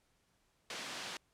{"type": "band-pass noise", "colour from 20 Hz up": "white", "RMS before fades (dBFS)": -44, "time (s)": [0.7, 1.17], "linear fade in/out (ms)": 2, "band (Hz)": [170, 4400], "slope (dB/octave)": 12, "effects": ["pink hiss -75 dBFS RMS until 1.33 s", "low-pass 11000 Hz 12 dB/octave"]}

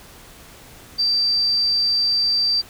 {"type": "tone", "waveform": "sine", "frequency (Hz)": 4674, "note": "D8", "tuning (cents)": -9, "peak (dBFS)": -16, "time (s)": [0.98, 2.62], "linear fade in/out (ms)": 20, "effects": ["pink hiss -44 dBFS RMS until 2.69 s"]}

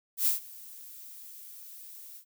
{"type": "noise with ADSR envelope", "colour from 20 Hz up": "violet", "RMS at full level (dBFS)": -24, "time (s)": [0.17, 2.25], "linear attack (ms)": 97, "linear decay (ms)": 130, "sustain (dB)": -23, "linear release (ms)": 84, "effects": []}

